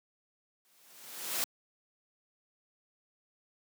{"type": "noise with exponential growth", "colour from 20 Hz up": "white", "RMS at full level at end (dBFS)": -30, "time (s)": [0.65, 1.44], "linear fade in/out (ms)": 0, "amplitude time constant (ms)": 170, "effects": ["high-pass 200 Hz 12 dB/octave"]}